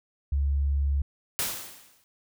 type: tone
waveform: sine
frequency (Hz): 70.2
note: C#2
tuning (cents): +22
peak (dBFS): -22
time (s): 0.32-1.02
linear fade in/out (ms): 5
type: noise with exponential decay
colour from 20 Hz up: white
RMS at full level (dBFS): -26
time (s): 1.39-2.04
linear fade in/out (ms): 0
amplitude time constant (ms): 140
effects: none